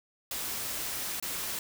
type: noise with dropouts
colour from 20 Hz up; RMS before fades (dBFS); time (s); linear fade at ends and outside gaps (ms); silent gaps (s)
white; -35; 0.31-1.59; 2; 1.2-1.225
effects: none